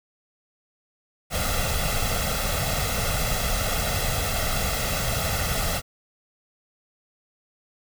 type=noise with comb filter; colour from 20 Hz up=pink; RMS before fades=-25 dBFS; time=1.3-5.82 s; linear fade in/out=50 ms; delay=1.5 ms; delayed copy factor=+0.75; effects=none